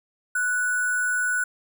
sine tone with sample-and-hold, 1480 Hz, F#6, in tune, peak -21 dBFS, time 0.35-1.44 s, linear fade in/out 5 ms, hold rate 8820 Hz, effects none

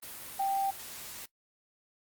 sine tone in noise, 784 Hz, G5, in tune, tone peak -27 dBFS, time 0.39-0.71 s, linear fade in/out 10 ms, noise white, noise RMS -44 dBFS, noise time 0.02-1.26 s, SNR +14 dB, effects noise-tail reverb RT60 0.1 s tail -19 dB re dry + Opus 32 kbps

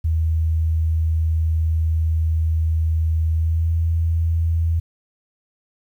sine tone with pitch glide, 80.3 to 82.41 Hz, E2 to E2, -45 to 0 cents, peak -16 dBFS, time 0.04-4.8 s, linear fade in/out 10 ms, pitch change +45 cents, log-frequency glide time 3.34-3.73 s, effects 9-bit

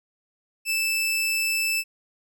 sawtooth tone, 2637 Hz, E7, in tune, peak -19 dBFS, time 0.65-1.84 s, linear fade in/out 50 ms, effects none

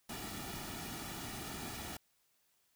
pink noise with comb filter, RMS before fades -44 dBFS, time 0.09-1.97 s, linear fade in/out 5 ms, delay 1.9 ms, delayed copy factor -0.6, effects white hiss -75 dBFS RMS until 2.75 s

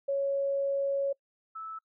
sine tone pair in turn, 554.4 / 1310.2 Hz, C#5 / E6, 0 / -11 cents, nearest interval octave + minor third, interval 1489 cents, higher second, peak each -26 / -37 dBFS, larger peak first, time 0.08-1.13 / 1.55-1.79 s, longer first, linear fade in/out 10 ms, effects noise-tail reverb RT60 0.1 s tail -25 dB re dry

